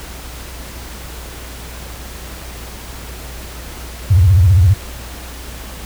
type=tone with vibrato; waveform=sine; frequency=91.6 Hz; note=F#2; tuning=17 cents flat; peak=-6 dBFS; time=4.1-4.74 s; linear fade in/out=10 ms; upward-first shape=sine; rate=15 Hz; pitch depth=230 cents each way; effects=added 60 Hz sine -31 dBFS peak until 5.85 s + pink hiss -33 dBFS RMS until 5.85 s